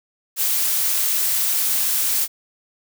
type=noise; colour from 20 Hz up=blue; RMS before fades=-20 dBFS; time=0.36-2.28 s; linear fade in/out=50 ms; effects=none